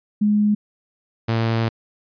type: tone pair in turn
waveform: sine / sawtooth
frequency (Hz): 208.9 / 113.84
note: G#3 / A#2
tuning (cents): +10 / -41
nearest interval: major seventh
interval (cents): 1051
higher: first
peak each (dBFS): -14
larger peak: neither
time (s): 0.21-0.55 / 1.28-1.69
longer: second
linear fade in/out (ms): 10
effects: resampled to 11025 Hz